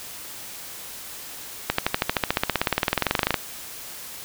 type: accelerating click train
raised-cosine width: 0.3 ms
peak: -3 dBFS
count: 30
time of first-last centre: 1.7-3.342 s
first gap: 84 ms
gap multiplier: 0.97
effects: white hiss -38 dBFS RMS until 4.24 s